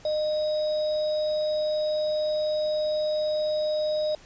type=tone with sample-and-hold; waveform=sine; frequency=611 Hz; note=D#5; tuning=32 cents flat; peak=-23 dBFS; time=0.05-4.15 s; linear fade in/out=2 ms; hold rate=4410 Hz; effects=pink hiss -52 dBFS RMS until 4.25 s + resampled to 16000 Hz